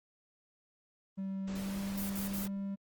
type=tone with pitch glide; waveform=triangle; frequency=192.9 to 197.18 Hz; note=G3 to G3; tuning=-28 to +10 cents; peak=-33 dBFS; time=1.17-2.76 s; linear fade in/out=20 ms; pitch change=+38 cents; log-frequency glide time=1.51-1.79 s
type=noise; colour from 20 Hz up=pink; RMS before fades=-46 dBFS; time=1.47-2.48 s; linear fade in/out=10 ms
type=noise bursts; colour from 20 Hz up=violet; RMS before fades=-41 dBFS; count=3; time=1.97-2.462 s; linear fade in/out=10 ms; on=130 ms; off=51 ms
effects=Opus 24 kbps